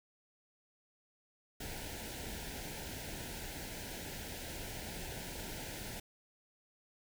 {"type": "band-stop noise", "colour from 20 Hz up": "pink", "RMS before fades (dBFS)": -44, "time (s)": [1.6, 6], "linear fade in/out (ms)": 5, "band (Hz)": [960, 1400], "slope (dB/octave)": 96, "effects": []}